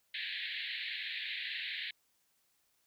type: band-pass noise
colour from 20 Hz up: pink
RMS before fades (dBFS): -40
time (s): 0.14-1.91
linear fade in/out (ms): 5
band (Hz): 1700 to 4200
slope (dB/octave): 96
effects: white hiss -75 dBFS RMS until 2.86 s